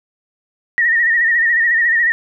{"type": "tone with vibrato", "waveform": "sine", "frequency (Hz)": 1864.7, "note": "A#6", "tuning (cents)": 0, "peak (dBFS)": -11, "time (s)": [0.78, 2.12], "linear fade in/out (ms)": 0, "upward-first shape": "sine", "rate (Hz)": 14, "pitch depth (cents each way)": 67, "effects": []}